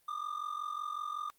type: ring-modulated tone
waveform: triangle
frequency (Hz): 1206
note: D6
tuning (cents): +46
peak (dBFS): -31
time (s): 0.08-1.3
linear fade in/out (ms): 0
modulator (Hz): 22.7
effects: white hiss -70 dBFS RMS until 1.38 s + Opus 24 kbps